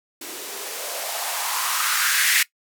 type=noise with band-pass filter sweep; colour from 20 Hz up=violet; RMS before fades=-24 dBFS; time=0.21-2.43 s; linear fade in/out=5 ms; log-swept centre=310 to 2000 Hz; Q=3.4; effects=noise-tail reverb RT60 0.1 s tail -19 dB re dry